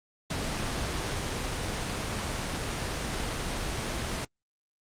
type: noise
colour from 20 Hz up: pink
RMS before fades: -31 dBFS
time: 0.3-4.25 s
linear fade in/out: 5 ms
effects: low-pass 8000 Hz 12 dB/octave + Opus 32 kbps